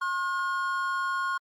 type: tone pair together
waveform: triangle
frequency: 1075 / 1435 Hz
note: C6 / F6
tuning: +47 / +47 cents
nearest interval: perfect fourth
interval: 500 cents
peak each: -27 / -28 dBFS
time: 0.01-1.38 s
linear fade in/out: 10 ms
effects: Opus 24 kbps